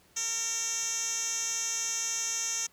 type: tone with band-pass filter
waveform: 10% pulse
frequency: 456.4 Hz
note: A#4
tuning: 37 cents flat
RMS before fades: -32 dBFS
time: 0.16-2.67 s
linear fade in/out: 10 ms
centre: 6100 Hz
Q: 5
effects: pink hiss -62 dBFS RMS until 2.72 s + high-pass 60 Hz 12 dB/octave